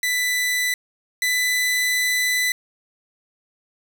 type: tone pair in turn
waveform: sawtooth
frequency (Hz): 1989 / 1996.3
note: B6 / B6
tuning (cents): +12 / +18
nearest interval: unison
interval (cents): 6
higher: second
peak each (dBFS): -16 / -15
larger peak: second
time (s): 0.03-0.74 / 1.22-2.52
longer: second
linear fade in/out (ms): 2
effects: 7-bit